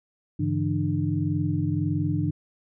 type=tone cluster; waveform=sine; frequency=99.2 / 142 / 163.6 / 299.6 Hz; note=G2 / C#3 / E3 / D4; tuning=+21 / +42 / -13 / +35 cents; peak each=-28 dBFS; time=0.39-2.31 s; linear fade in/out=10 ms; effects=none